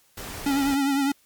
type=noise; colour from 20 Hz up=pink; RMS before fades=-36 dBFS; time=0.17-0.75 s; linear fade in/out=5 ms
type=tone with vibrato; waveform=square; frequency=277.2 Hz; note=C#4; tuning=in tune; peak=-21 dBFS; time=0.46-1.12 s; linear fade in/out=5 ms; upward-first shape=triangle; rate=9.9 Hz; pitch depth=59 cents each way
effects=white hiss -61 dBFS RMS until 1.25 s + MP3 96 kbps